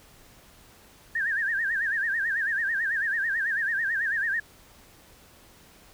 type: tone with vibrato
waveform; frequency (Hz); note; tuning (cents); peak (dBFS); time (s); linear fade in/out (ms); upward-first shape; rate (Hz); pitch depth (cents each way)
sine; 1710; A6; -50; -24; 1.15-4.4; 5; sine; 9.1; 160
effects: pink hiss -54 dBFS RMS until 5.93 s

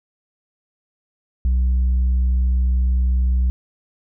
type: tone with tanh clipping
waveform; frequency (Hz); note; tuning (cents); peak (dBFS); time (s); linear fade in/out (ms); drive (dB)
sine; 62.7; B1; +27; -15; 1.45-3.5; 0; 2
effects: none

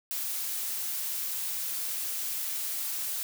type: noise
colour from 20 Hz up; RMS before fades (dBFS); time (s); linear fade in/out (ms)
blue; -33; 0.11-3.23; 0
effects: none

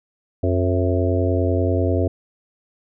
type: harmonic tone with a mistuned harmonic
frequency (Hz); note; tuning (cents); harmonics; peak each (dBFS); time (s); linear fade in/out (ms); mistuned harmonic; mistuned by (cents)
90.2; F#2; -44; 1 / 3 / 4 / 5 / 6 / 7; -19 / -24 / -25 / -26 / -27 / -27; 0.43-2.08; 5; 7; +72
effects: none

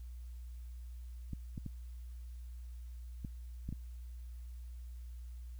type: clicks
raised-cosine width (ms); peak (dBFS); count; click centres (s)
5; -28; 6; 1.333 / 1.578 / 1.663 / 3.248 / 3.69 / 3.726
effects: added 60 Hz sine -44 dBFS peak until 5.59 s + white hiss -70 dBFS RMS until 5.59 s

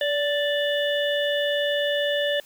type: harmonic tone with a mistuned harmonic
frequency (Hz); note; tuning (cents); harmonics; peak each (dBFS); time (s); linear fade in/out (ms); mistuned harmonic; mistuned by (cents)
587.3; D5; 0; 1 / 3 / 5 / 6; -23 / -28 / -30 / -31; 0.01-2.4; 2; 1; -26
effects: white hiss -52 dBFS RMS until 2.45 s

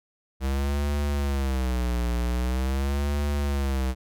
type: tone with vibrato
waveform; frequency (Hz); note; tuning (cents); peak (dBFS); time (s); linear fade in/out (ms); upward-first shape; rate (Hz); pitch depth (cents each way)
square; 65.7; C2; +8; -24; 0.4-3.95; 50; sine; 0.44; 170
effects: none

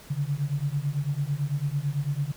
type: beating tone pair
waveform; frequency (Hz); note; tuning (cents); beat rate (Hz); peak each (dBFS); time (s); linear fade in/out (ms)
sine; 138.59 / 147.59; C#3 / D3; 0 / +9; 9; -28; 0.1-2.32; 10
effects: pink hiss -49 dBFS RMS until 2.36 s

